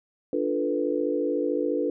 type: chord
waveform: sine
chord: B half-diminished seventh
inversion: first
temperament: equal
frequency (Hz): 293.7 / 349.2 / 440 / 493.9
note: D4 / F4 / A4 / B4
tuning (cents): 0 / 0 / 0 / 0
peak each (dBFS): -28 / -30 / -29 / -28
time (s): 0.33-1.9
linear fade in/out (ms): 2
effects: none